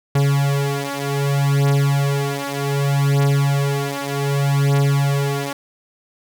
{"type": "beating tone pair", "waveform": "45% pulse", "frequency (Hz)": [140, 140.65], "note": ["C#3", "C#3"], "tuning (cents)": [18, 26], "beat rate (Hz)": 0.65, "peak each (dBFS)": -19, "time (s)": [0.15, 5.53], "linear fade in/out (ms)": 5, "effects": []}